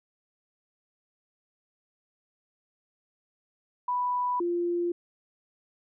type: tone pair in turn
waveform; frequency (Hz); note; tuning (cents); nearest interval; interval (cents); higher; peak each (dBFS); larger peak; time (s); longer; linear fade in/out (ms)
sine; 987.8 / 347.3; B5 / F4; 0 / -10; octave + tritone; 1810; first; -25; neither; 3.88-4.4 / 4.4-4.92; neither; 5
effects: none